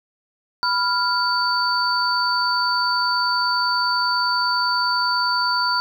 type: tone cluster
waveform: sine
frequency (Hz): 988 / 1395 / 4555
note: B5 / F6 / C#8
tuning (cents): 0 / -2 / +46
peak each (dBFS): -22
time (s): 0.63-5.8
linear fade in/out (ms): 0
effects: 8-bit